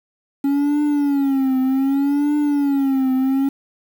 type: tone with vibrato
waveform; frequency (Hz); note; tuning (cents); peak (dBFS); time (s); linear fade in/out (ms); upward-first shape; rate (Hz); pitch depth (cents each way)
triangle; 277.4; C#4; +1; -13; 0.44-3.49; 5; triangle; 0.65; 120
effects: 7-bit